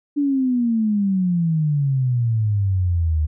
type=exponential sweep; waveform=sine; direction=down; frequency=293 to 75.1 Hz; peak=-16 dBFS; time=0.16-3.27 s; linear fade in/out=20 ms; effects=none